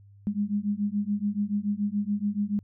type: beating tone pair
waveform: sine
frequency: 201.9 / 208.9 Hz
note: G#3 / G#3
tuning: -49 / +10 cents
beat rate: 7 Hz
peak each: -28 dBFS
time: 0.27-2.59 s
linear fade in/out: 0 ms
effects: added 100 Hz sine -50 dBFS peak until 2.63 s